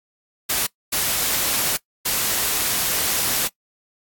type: noise bursts at uneven times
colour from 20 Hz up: white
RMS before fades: -21 dBFS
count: 3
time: 0.49-0.67 / 0.92-1.77 / 2.05-3.48 s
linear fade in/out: 10 ms
effects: noise-tail reverb RT60 0.1 s tail -21 dB re dry + AAC 64 kbps